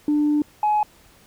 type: tone pair in turn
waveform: sine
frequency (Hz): 296.9 / 843.9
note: D4 / G#5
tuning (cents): +19 / +27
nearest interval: octave + tritone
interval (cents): 1808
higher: second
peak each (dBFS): -15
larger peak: neither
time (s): 0.08-0.42 / 0.63-0.83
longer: first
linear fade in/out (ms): 2
effects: tanh soft clip ceiling -13 dBFS + pink hiss -53 dBFS RMS until 1.26 s